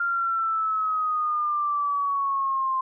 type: exponential sweep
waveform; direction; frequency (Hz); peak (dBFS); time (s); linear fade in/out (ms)
sine; down; 1397 to 1046; -22; 0-2.81; 5
effects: none